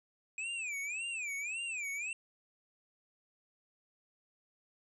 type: tone with vibrato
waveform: square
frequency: 2489 Hz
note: D#7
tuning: in tune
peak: -37 dBFS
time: 0.38-2.13 s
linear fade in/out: 2 ms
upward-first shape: sine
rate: 1.8 Hz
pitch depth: 200 cents each way
effects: resampled to 24000 Hz

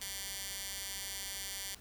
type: tone with high-pass filter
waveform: 15% pulse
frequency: 196 Hz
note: G3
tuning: in tune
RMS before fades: -42 dBFS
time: 0.01-1.75 s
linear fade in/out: 5 ms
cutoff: 3500 Hz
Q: 0.58
effects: added 50 Hz sine -57 dBFS peak until 1.8 s + pink hiss -57 dBFS RMS until 1.8 s

